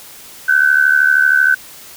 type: tone with amplitude modulation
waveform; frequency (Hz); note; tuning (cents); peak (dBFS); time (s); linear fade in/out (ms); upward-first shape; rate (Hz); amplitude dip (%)
sine; 1523; F#6; +50; -5; 0.48-1.55; 10; sine; 72.9; 75
effects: white hiss -37 dBFS RMS until 1.96 s